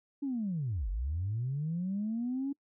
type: linear two-way sweep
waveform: sine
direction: down then up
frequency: 290 to 43.65 to 283.2 Hz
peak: -30 dBFS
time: 0.22-2.53 s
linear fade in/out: 10 ms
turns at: 0.89 s
effects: noise-tail reverb RT60 0.1 s tail -25 dB re dry + tanh soft clip ceiling -26 dBFS